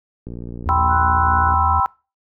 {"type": "click train", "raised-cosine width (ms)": 3, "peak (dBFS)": -19, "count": 76, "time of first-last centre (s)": [0.27, 1.539], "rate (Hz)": 59.1}
{"type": "tone with vibrato", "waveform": "triangle", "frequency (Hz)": 80.2, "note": "E2", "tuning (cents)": -47, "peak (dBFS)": -18, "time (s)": [0.66, 1.8], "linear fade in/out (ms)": 0, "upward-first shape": "square", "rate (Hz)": 4, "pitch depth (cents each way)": 8}
{"type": "chord", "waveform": "sine", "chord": "C major seventh", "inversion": "second", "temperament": "equal", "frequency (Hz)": [784, 987.8, 1046.5, 1318.5], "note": ["G5", "B5", "C6", "E6"], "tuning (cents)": [0, 0, 0, 0], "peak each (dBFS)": [-21, -19, -22, -20], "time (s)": [0.69, 1.86], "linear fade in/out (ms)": 0}
{"type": "tone with tremolo", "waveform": "sine", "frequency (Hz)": 1480, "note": "F#6", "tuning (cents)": 0, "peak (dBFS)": -23, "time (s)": [0.88, 1.54], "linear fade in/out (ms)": 50, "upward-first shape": "sine", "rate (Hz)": 2.5, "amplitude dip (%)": 25}
{"effects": ["noise-tail reverb RT60 0.3 s tail -23 dB re dry"]}